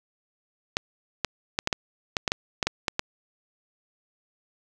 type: clicks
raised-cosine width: 0.2 ms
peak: -6 dBFS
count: 12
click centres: 0.769 / 1.247 / 1.589 / 1.674 / 1.728 / 2.168 / 2.278 / 2.319 / 2.628 / 2.67 / 2.882 / 2.994 s
effects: none